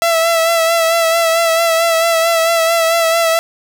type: tone with vibrato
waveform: sawtooth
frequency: 663 Hz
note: E5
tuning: 10 cents sharp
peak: -7 dBFS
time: 0.02-3.39 s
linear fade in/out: 0 ms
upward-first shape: sine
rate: 4.5 Hz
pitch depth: 33 cents each way
effects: none